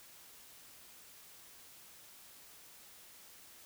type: silence
effects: white hiss -57 dBFS RMS until 3.65 s